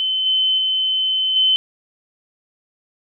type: tone with level steps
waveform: sine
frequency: 3058 Hz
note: G7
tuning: 44 cents flat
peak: -17 / -14 / -16 / -12 dBFS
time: 0-1.56 s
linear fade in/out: 0 ms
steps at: 0.26 / 0.58 / 1.36 s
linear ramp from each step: 2 ms
effects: none